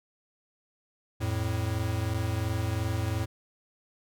square tone pair together, 87.15 / 110 Hz, F2 / A2, -3 / 0 cents, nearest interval major third, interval 403 cents, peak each -32 / -30 dBFS, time 1.2-3.26 s, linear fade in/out 20 ms, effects none

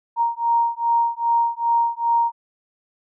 sine beating tone pair, 932.3 / 934.8 Hz, A#5 / A#5, 0 / +5 cents, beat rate 2.5 Hz, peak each -20 dBFS, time 0.16-2.32 s, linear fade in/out 50 ms, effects none

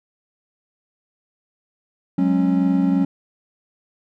triangle chord, F# suspended second, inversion none, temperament equal with one note detuned, 185 / 207.7 / 273.8 Hz, F#3 / G#3 / C#4, 0 / 0 / -21 cents, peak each -17 / -22 / -16 dBFS, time 2.18-3.05 s, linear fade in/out 5 ms, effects none

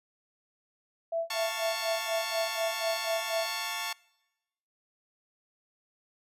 sine tone with tremolo, 664 Hz, E5, 12 cents sharp, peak -26 dBFS, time 1.12-3.46 s, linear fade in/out 5 ms, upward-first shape sine, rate 4.1 Hz, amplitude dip 100%
10% pulse chord, F augmented, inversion none, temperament equal with one note detuned, 698.5 / 886.6 / 1108.7 Hz, F5 / A5 / C#6, 0 / +13 / 0 cents, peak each -31 / -27 / -27 dBFS, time 1.3-3.93 s, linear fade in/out 5 ms
effects noise-tail reverb RT60 1.0 s tail -25 dB re dry + resampled to 32000 Hz

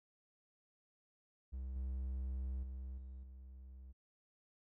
triangle tone with level steps, 64.8 Hz, C2, 16 cents flat, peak -39 / -36 / -41 / -45 / -49 dBFS, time 1.52-3.93 s, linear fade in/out 20 ms, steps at 1.76 / 2.63 / 2.98 / 3.23 s, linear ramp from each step 2 ms, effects none

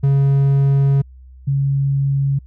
triangle / sine tone pair in turn, 138.4 / 138.4 Hz, C#3 / C#3, -2 / -2 cents, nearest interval unison, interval 0 cents, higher neither, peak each -9 / -14 dBFS, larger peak first, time 0.03-1.02 / 1.47-2.39 s, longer first, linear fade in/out 10 ms, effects added 64 Hz sine -38 dBFS peak until 2.46 s

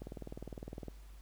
click train, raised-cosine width 2 ms, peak -30 dBFS, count 18, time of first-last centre 0.02-0.883 s, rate 19.7 Hz, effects added 50 Hz sine -50 dBFS peak until 1.21 s + pink hiss -65 dBFS RMS until 1.21 s

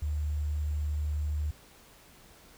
sine tone with sample-and-hold, 74.8 Hz, D2, 32 cents sharp, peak -28 dBFS, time 0.02-1.51 s, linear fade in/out 5 ms, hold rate 7350 Hz, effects pink hiss -56 dBFS RMS until 2.57 s

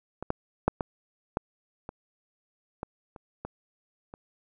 clicks, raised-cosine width 1 ms, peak -21 / -12 / -7 / -14 / -12 / -23 / -19 / -30 / -21 / -28 dBFS, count 10, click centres 0.226 / 0.304 / 0.68 / 0.808 / 1.371 / 1.891 / 2.831 / 3.162 / 3.45 / 4.139 s, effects none

